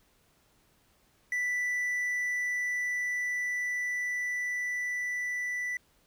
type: tone with level ramp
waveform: triangle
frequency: 1975.5 Hz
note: B6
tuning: in tune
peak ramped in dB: -26 to -29 dBFS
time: 1.32-5.77 s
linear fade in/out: 2 ms
effects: pink hiss -67 dBFS RMS until 6.06 s